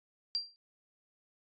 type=tone with exponential decay; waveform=sine; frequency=4731 Hz; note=D8; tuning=12 cents sharp; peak=-27 dBFS; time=0.35-0.56 s; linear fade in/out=0 ms; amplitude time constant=44 ms; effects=resampled to 16000 Hz